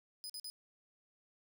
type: tone bursts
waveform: sawtooth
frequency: 5000 Hz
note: D#8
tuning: 8 cents sharp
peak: -40 dBFS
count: 3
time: 0.24-0.5 s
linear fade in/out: 0 ms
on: 56 ms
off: 46 ms
effects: 13-bit